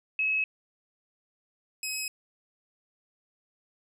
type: tone pair in turn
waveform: sine / 15% pulse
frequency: 2573 / 2551 Hz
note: E7 / D#7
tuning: -43 / +43 cents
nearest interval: unison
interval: 14 cents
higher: first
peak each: -24 dBFS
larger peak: neither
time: 0.19-0.44 / 1.83-2.08 s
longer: neither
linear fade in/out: 2 ms
effects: none